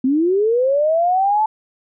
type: linear sweep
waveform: sine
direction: up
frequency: 250 to 880 Hz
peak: -13 dBFS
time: 0.04-1.46 s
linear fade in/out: 5 ms
effects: none